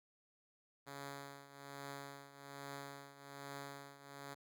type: tone with tremolo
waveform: 5% pulse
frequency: 140.1 Hz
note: C#3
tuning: 19 cents sharp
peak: -34 dBFS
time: 0.86-4.35 s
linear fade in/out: 20 ms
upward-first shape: triangle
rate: 1.2 Hz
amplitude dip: 80%
effects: none